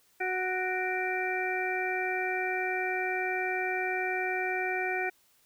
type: harmonic tone with a mistuned harmonic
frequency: 370 Hz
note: F#4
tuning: in tune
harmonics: 1 / 2 / 4 / 5 / 6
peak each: -34 / -34 / -36 / -36 / -34 dBFS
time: 0.2-5.1 s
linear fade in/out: 10 ms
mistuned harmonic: 6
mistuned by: +98 cents
effects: white hiss -66 dBFS RMS until 5.45 s